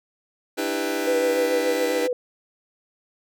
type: chord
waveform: sawtooth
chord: E minor seventh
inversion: third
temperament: just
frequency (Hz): 296.7 / 329.6 / 395.6 / 494.4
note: D4 / E4 / G4 / B4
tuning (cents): +18 / 0 / +16 / +2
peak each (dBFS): -25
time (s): 0.57-2.08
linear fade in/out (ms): 20
type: tone with vibrato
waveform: sine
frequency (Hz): 493.8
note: B4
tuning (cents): 0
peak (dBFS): -21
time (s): 1.07-2.13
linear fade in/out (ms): 2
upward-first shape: sine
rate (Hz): 7.2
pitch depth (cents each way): 34
effects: none